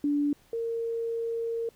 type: tone pair in turn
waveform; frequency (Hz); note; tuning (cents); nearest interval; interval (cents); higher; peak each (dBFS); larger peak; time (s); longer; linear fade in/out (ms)
sine; 290 / 460.3; D4 / A#4; -22 / -22; minor sixth; 800; second; -23 / -28; first; 0.04-0.33 / 0.53-1.69; second; 2
effects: pink hiss -62 dBFS RMS until 1.75 s